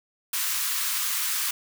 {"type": "high-pass noise", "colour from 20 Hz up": "white", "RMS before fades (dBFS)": -27, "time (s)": [0.33, 1.51], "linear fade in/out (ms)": 5, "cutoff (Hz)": 1000, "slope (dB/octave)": 48, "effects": []}